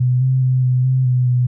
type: tone with pitch steps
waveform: sine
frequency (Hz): 125.6 / 130.4 / 128.4 / 126.7 / 129.9 / 125.8 / 124.3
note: B2 / C3 / C3 / B2 / C3 / B2 / B2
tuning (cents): +30 / -5 / -32 / +45 / -12 / +32 / +12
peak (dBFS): -12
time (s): 0-1.47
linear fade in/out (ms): 10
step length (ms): 210
effects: none